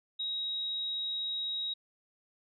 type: tone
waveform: sine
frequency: 3806 Hz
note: A#7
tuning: 35 cents sharp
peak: -32 dBFS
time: 0.19-1.74 s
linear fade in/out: 10 ms
effects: none